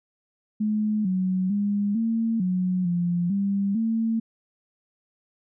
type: tone with pitch steps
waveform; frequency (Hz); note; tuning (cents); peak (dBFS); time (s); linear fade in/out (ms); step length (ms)
sine; 213.1 / 185.9 / 203.6 / 226.7 / 183.1 / 174.3 / 198.6 / 225.1; G#3 / F#3 / G#3 / A#3 / F#3 / F3 / G3 / A3; +45 / +8 / -34 / -48 / -18 / -3 / +23 / +40; -21; 0.6-4.2; 10; 450
effects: none